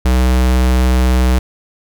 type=tone; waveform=square; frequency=63.1 Hz; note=B1; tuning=38 cents sharp; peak=-10 dBFS; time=0.05-1.39 s; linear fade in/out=5 ms; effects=none